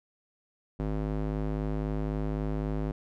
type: tone with band-pass filter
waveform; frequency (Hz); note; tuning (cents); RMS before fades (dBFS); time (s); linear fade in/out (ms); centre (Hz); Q
square; 51.91; G#1; 0; -31; 0.79-2.92; 10; 270; 0.64
effects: none